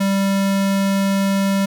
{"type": "tone", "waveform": "square", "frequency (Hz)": 196, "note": "G3", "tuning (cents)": 0, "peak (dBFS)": -16, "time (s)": [0, 1.66], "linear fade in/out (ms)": 10, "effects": []}